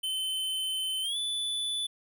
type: tone with pitch glide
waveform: square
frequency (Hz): 3063 to 3478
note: G7 to A7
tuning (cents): -41 to -21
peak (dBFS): -30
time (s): 0.03-1.87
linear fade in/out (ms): 10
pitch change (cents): +220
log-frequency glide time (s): 1.02-1.17
effects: none